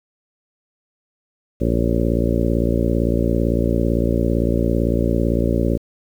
harmonic tone with a mistuned harmonic, 57.8 Hz, A#1, 14 cents flat, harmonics 1 / 2 / 3 / 4 / 5 / 6 / 7 / 8 / 9 / 10, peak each -21 / -23 / -25 / -23 / -25 / -25 / -28 / -28 / -32 / -28 dBFS, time 1.6-5.78 s, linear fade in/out 20 ms, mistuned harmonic 10, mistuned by -52 cents, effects 8-bit

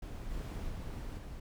brown noise with level steps, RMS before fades -42 / -39 / -41 / -44 dBFS, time 0.02-1.4 s, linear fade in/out 5 ms, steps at 0.3 / 0.68 / 1.17 s, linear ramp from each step 20 ms, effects none

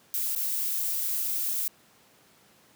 violet noise with dropouts, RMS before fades -29 dBFS, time 0.14-1.68 s, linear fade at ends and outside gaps 0 ms, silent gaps 0.351-0.361 s, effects pink hiss -59 dBFS RMS until 2.75 s + high-pass 150 Hz 12 dB/octave

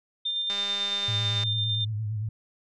sine tone with tremolo, 3600 Hz, A7, 39 cents sharp, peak -25 dBFS, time 0.25-1.85 s, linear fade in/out 10 ms, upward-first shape square, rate 9 Hz, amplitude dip 25%
click train, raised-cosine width 0.2 ms, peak -19 dBFS, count 189, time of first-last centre 0.5-1.435 s, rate 201 Hz
sine tone with vibrato, 107.5 Hz, A2, 40 cents flat, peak -27 dBFS, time 1.08-2.29 s, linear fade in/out 5 ms, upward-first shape sine, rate 8.8 Hz, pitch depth 63 cents each way
effects none

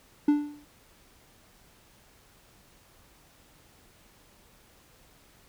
triangle tone with exponential decay, 293.7 Hz, D4, in tune, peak -14 dBFS, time 0.28-0.65 s, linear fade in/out 5 ms, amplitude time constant 80 ms, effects pink hiss -59 dBFS RMS until 5.48 s

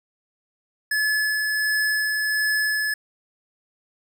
square tone with tremolo, 1716 Hz, A6, 44 cents flat, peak -20 dBFS, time 0.91-2.94 s, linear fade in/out 5 ms, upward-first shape sine, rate 1.4 Hz, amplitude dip 25%, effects none

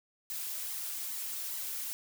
blue noise with flanger, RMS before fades -38 dBFS, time 0.3-1.93 s, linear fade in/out 0 ms, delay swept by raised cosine 0.97 to 3.57 ms, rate 2.4 Hz, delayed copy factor +0.5, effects none

